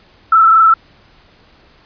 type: tone with frequency modulation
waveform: sine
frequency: 1322 Hz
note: E6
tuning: 5 cents sharp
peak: -5 dBFS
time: 0.32-0.74 s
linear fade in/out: 5 ms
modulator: 24.2 Hz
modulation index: 1.3
effects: pink hiss -48 dBFS RMS until 1.85 s + resampled to 11025 Hz